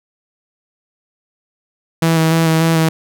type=tone with vibrato; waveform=sawtooth; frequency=162.5 Hz; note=E3; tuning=24 cents flat; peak=-7 dBFS; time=2.02-2.89 s; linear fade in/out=5 ms; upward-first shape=square; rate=3.4 Hz; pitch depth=17 cents each way; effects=none